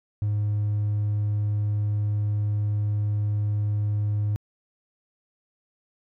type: tone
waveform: triangle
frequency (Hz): 104.2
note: G#2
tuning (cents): +6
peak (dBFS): -19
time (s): 0.22-4.36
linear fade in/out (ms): 0
effects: tanh soft clip ceiling -17 dBFS